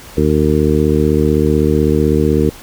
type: harmonic tone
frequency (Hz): 75.9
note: D#2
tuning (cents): -42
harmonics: 1 / 2 / 3 / 4 / 5 / 6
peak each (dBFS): -17 / -17 / -17 / -17 / -17 / -17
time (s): 0.17-2.5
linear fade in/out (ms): 5
effects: pink hiss -36 dBFS RMS until 2.62 s